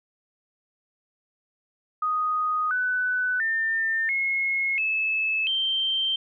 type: tone with pitch steps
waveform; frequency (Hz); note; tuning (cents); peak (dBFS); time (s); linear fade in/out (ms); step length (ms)
sine; 1244.5 / 1497.2 / 1801.1 / 2167 / 2607 / 3136; D#6 / F#6 / A6 / C#7 / E7 / G7; 0 / +20 / +40 / -40 / -20 / 0; -22; 2.02-6.16; 5; 690
effects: none